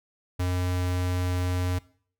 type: tone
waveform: square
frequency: 90.2 Hz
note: F#2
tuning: 44 cents flat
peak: -25 dBFS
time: 0.39-1.79 s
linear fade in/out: 10 ms
effects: noise-tail reverb RT60 0.5 s tail -20 dB re dry